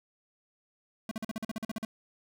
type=tone bursts; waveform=square; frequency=220 Hz; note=A3; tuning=in tune; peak=-33 dBFS; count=12; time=1.09-1.85 s; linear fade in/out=2 ms; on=23 ms; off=44 ms; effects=none